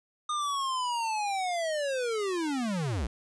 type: linear sweep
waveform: square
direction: down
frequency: 1227 to 51.91 Hz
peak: -29 dBFS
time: 0.29-3.07 s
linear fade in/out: 5 ms
effects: resampled to 22050 Hz + 10-bit